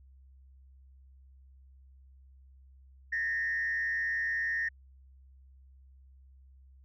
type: tone with frequency modulation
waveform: sine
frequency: 1833 Hz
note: A#6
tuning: 30 cents flat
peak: -28 dBFS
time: 3.12-4.69 s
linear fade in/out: 10 ms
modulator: 116 Hz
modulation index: 0.69
effects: tanh soft clip ceiling -24 dBFS + added 66 Hz sine -54 dBFS peak until 6.84 s